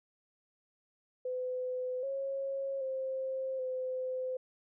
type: tone with pitch steps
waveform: sine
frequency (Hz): 506 / 545 / 527 / 513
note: B4 / C#5 / C5 / C5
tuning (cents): +42 / -29 / +12 / -34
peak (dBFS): -33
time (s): 1.25-4.37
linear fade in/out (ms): 5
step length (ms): 780
effects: none